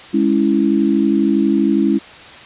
sine chord, C# minor, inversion second, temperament equal, 207.7 / 277.2 / 329.6 Hz, G#3 / C#4 / E4, 0 / 0 / 0 cents, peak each -16 dBFS, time 0.13-1.99 s, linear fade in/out 20 ms, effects white hiss -37 dBFS RMS until 2.45 s + resampled to 8000 Hz

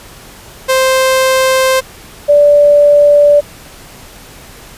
sawtooth / sine tone pair in turn, 523.3 / 583 Hz, C5 / D5, 0 / -13 cents, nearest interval major second, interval 187 cents, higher second, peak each -4 / -3 dBFS, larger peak second, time 0.68-1.81 / 2.28-3.41 s, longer neither, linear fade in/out 20 ms, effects pink hiss -35 dBFS RMS until 4.77 s + resampled to 32000 Hz

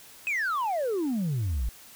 sine exponential sweep, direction down, 2603 to 51.6 Hz, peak -23 dBFS, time 0.27-1.69 s, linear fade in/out 0 ms, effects tanh soft clip ceiling -24 dBFS + white hiss -50 dBFS RMS until 1.95 s

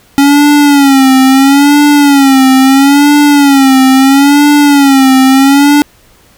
square tone with vibrato, 277.2 Hz, C#4, in tune, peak -3 dBFS, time 0.18-5.82 s, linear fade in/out 0 ms, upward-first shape sine, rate 0.75 Hz, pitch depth 93 cents each way, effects pink hiss -44 dBFS RMS until 6.37 s

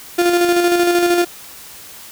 35% pulse tone with tremolo, 349.2 Hz, F4, in tune, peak -9 dBFS, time 0.18-1.25 s, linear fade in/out 10 ms, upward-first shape square, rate 13 Hz, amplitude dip 35%, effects white hiss -37 dBFS RMS until 2.11 s

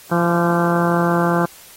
harmonic tone with a mistuned harmonic, 171.9 Hz, F3, 27 cents flat, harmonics 1 / 2 / 3 / 4 / 5 / 6 / 7 / 8 / 9, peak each -18 / -21 / -23 / -24 / -25 / -26 / -26 / -27 / -28 dBFS, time 0.11-1.46 s, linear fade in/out 10 ms, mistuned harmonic 7, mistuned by -27 cents, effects white hiss -43 dBFS RMS until 1.76 s + AAC 48 kbps

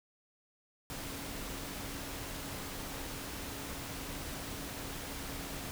sine tone in noise, 277.2 Hz, C#4, in tune, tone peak -50 dBFS, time 0.9-5.71 s, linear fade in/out 0 ms, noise pink, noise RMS -42 dBFS, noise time 0.9-5.71 s, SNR -11 dB, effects none

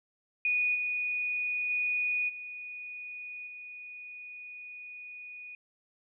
sine tone with level steps, 2468 Hz, D#7, 15 cents flat, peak -25 / -29 / -27 / -39 / -42 dBFS, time 0.45-5.55 s, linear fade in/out 2 ms, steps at 0.74 / 1.69 / 2.28 / 3.46 s, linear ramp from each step 20 ms, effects none

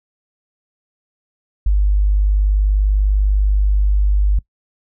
sine tone, 50.2 Hz, G1, 42 cents sharp, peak -11 dBFS, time 1.66-4.39 s, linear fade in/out 5 ms, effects noise-tail reverb RT60 0.1 s tail -21 dB re dry

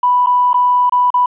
triangle tone with dropouts, 987.8 Hz, B5, in tune, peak -5 dBFS, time 0.03-1.26 s, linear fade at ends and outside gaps 5 ms, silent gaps 0.262-0.269 / 0.532-0.542 / 0.896-0.922 / 1.104-1.141 s, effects tanh soft clip ceiling -7 dBFS + resampled to 8000 Hz

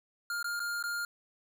square tone with dropouts, 1408 Hz, F6, 14 cents sharp, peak -33 dBFS, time 0.3-1.05 s, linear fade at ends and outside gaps 2 ms, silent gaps 0.428-0.443 / 0.595-0.601 / 0.827-0.838 s, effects none

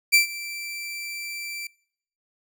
sawtooth tone with ADSR envelope, 2341 Hz, D7, 6 cents flat, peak -9 dBFS, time 0.12-1.67 s, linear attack 23 ms, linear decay 120 ms, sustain -19 dB, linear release 3 ms, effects noise-tail reverb RT60 0.7 s tail -26 dB re dry

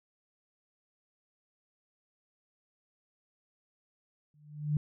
sine tone with exponential growth, 149.3 Hz, D3, 29 cents sharp, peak -23 dBFS, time 4.34-4.77 s, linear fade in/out 2 ms, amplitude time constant 93 ms, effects none

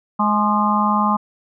harmonic tone with a mistuned harmonic, 210 Hz, G#3, 19 cents sharp, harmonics 1 / 3 / 4 / 5 / 6, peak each -19 / -30 / -21 / -19 / -22 dBFS, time 0.19-1.17 s, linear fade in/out 10 ms, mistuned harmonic 6, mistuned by -56 cents, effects none

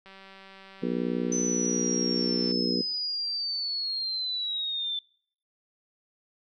click train, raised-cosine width 0.3 ms, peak -33 dBFS, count 475, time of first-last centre 0.06-2.516 s, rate 193 Hz
harmonic tone, 60.4 Hz, B1, 38 cents flat, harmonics 3 / 4 / 5 / 6 / 7 / 8, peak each -32 / -30 / -34 / -34 / -35 / -36 dBFS, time 0.82-2.82 s, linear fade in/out 10 ms
sine linear sweep, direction down, 6100 to 3519 Hz, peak -28 dBFS, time 1.32-4.99 s, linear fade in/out 2 ms
effects noise-tail reverb RT60 0.6 s tail -26 dB re dry

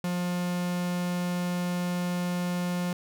45% pulse tone, 177.3 Hz, F3, 26 cents sharp, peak -27 dBFS, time 0.04-2.93 s, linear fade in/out 2 ms, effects none

